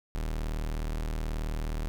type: tone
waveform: 40% pulse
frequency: 38.89 Hz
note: D#1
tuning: in tune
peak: -29 dBFS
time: 0.15-1.88 s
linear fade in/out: 0 ms
effects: none